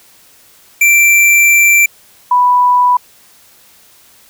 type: tone pair in turn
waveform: square / sine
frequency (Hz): 2349 / 987.6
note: D7 / B5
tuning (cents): 0 / 0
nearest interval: octave + minor third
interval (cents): 1500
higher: first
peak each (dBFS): -6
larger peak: neither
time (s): 0.81-1.86 / 2.31-2.97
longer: first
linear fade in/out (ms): 5
effects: white hiss -45 dBFS RMS until 4.29 s